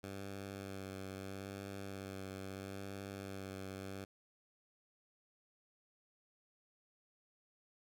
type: tone with vibrato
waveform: 10% pulse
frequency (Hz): 97.3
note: G2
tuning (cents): -12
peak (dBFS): -36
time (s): 0.03-4.05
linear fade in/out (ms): 10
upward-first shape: sine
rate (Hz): 0.76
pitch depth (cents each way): 24
effects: none